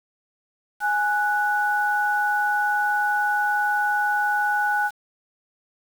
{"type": "tone pair together", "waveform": "sine", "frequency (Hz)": [830.6, 1480], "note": ["G#5", "F#6"], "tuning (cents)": [0, 0], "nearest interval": "minor seventh", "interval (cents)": 1000, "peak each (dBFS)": -22, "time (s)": [0.8, 4.91], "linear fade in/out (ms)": 50, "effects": ["7-bit"]}